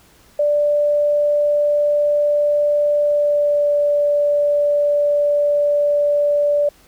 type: tone with pitch glide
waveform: sine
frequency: 587.3 to 582.9 Hz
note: D5 to D5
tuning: 0 to -13 cents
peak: -13 dBFS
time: 0.39-6.69 s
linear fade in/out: 5 ms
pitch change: -13 cents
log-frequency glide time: 3-3.74 s
effects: pink hiss -51 dBFS RMS until 6.87 s